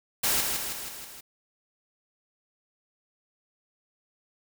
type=noise with echo; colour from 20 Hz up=white; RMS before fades=-25 dBFS; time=0.23-0.41 s; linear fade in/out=10 ms; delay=160 ms; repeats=5; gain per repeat=-4 dB; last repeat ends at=1.21 s; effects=none